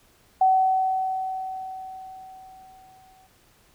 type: tone with exponential decay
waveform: sine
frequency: 756 Hz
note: F#5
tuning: 37 cents sharp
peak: -14 dBFS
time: 0.41-3.27 s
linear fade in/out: 5 ms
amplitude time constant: 620 ms
effects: pink hiss -59 dBFS RMS until 3.74 s